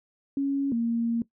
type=tone pair in turn; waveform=sine; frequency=277.2 / 232.2 Hz; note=C#4 / A#3; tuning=0 / -7 cents; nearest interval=minor third; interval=307 cents; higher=first; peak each=-23 dBFS; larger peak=neither; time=0.37-0.72 / 0.72-1.22 s; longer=second; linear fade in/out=2 ms; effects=noise-tail reverb RT60 0.1 s tail -18 dB re dry